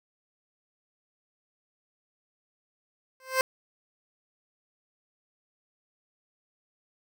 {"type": "tone with exponential growth", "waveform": "15% pulse", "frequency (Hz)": 522, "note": "C5", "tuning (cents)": -4, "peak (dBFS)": -12, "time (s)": [3.2, 3.41], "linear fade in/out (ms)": 1, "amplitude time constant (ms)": 45, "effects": []}